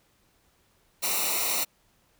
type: noise with comb filter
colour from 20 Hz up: white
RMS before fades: -27 dBFS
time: 1.02-1.65 s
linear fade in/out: 20 ms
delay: 0.61 ms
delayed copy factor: -0.8
effects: pink hiss -66 dBFS RMS until 2.19 s